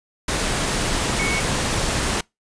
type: tone in noise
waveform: sine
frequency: 2217 Hz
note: C#7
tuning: in tune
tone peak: -23 dBFS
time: 1.19-1.4 s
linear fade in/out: 5 ms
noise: pink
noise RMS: -22 dBFS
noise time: 0.28-2.21 s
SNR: -4 dB
effects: noise-tail reverb RT60 0.2 s tail -26 dB re dry + resampled to 22050 Hz